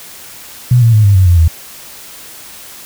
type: tone with pitch steps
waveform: sine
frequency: 123.47 / 115.2 / 107.49 / 100.29 / 93.57 / 87.31 / 81.46 Hz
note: B2 / A#2 / A2 / G2 / F#2 / F2 / E2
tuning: 0 / -20 / -40 / +40 / +20 / 0 / -20 cents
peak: -4 dBFS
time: 0.71-1.48 s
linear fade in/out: 5 ms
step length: 110 ms
effects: white hiss -33 dBFS RMS until 2.85 s